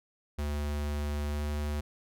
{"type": "tone with pitch glide", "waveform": "square", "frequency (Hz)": [73.42, 74.06], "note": ["D2", "D2"], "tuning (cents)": [0, 15], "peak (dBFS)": -31, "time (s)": [0.38, 1.81], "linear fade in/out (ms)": 10, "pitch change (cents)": 15, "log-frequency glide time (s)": [1.29, 1.43], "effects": []}